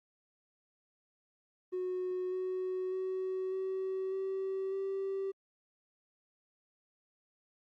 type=tone with pitch steps; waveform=triangle; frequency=366.6 / 370.9 / 375.2 / 379.5 / 383.9 / 388.4 Hz; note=F#4 / F#4 / F#4 / F#4 / G4 / G4; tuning=-16 / +4 / +24 / +44 / -36 / -16 cents; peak=-30 dBFS; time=1.72-5.32 s; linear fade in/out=20 ms; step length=600 ms; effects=tanh soft clip ceiling -29 dBFS + Opus 24 kbps